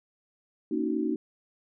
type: chord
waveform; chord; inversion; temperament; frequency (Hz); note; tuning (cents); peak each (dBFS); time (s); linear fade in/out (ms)
sine; D# minor seventh; second; just; 233.3 / 280 / 311.1 / 373.4; A#3 / C#4 / D#4 / F#4; +2 / +18 / 0 / +16; -32 / -32 / -29 / -33; 0.71-1.16; 5
effects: none